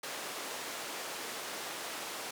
pink band-pass noise, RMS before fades -41 dBFS, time 0.03-2.31 s, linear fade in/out 5 ms, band 420 to 12000 Hz, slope 12 dB/octave, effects none

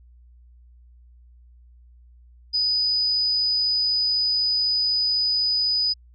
sine tone, 4978 Hz, D#8, in tune, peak -19 dBFS, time 2.53-5.94 s, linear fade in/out 20 ms, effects added 60 Hz sine -48 dBFS peak until 6.14 s

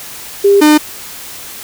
sine / 45% pulse tone pair in turn, 400.2 / 302.6 Hz, G4 / D#4, +36 / -48 cents, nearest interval perfect fourth, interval 484 cents, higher first, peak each -4 dBFS, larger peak neither, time 0.44-0.61 / 0.61-0.78 s, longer neither, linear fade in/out 10 ms, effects white hiss -29 dBFS RMS until 1.63 s

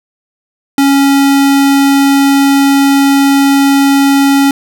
square tone, 277.2 Hz, C#4, in tune, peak -6 dBFS, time 0.78-4.51 s, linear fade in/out 2 ms, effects none

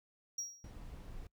triangle tone with exponential decay, 5670 Hz, F8, 25 cents sharp, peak -34 dBFS, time 0.38-0.71 s, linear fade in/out 5 ms, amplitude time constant 71 ms
brown noise, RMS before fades -48 dBFS, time 0.64-1.27 s, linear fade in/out 2 ms
effects noise-tail reverb RT60 0.1 s tail -22 dB re dry

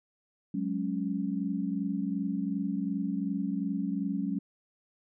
sine chord, F# suspended second, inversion none, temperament equal, 185 / 207.7 / 277.2 Hz, F#3 / G#3 / C#4, 0 / 0 / 0 cents, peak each -33 dBFS, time 0.54-4.39 s, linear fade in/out 5 ms, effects none

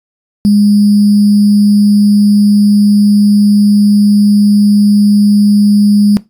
sine tone with sample-and-hold, 205.8 Hz, G#3, 16 cents flat, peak -4 dBFS, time 0.45-6.17 s, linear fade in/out 0 ms, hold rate 4900 Hz, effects noise-tail reverb RT60 0.2 s tail -17 dB re dry + resampled to 32000 Hz

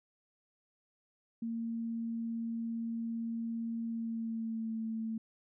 sine tone with pitch glide, 229.4 to 223.3 Hz, A#3 to A3, -28 to +26 cents, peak -34 dBFS, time 1.42-5.18 s, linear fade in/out 5 ms, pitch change -46 cents, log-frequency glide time 3.86-4.76 s, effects none

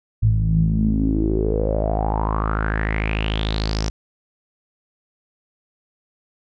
sawtooth tone with low-pass filter sweep, 53.4 Hz, G#1, 49 cents sharp, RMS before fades -20 dBFS, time 0.22-3.9 s, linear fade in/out 5 ms, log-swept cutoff 110 to 5800 Hz, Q 7.3, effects none

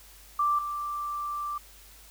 sine tone pair in turn, 1175 / 1175 Hz, D6 / D6, +1 / +1 cents, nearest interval unison, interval 0 cents, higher neither, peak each -22 / -30 dBFS, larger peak first, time 0.39-0.59 / 0.59-1.58 s, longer second, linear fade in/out 5 ms, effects added 50 Hz sine -54 dBFS peak until 2.1 s + white hiss -53 dBFS RMS until 2.1 s

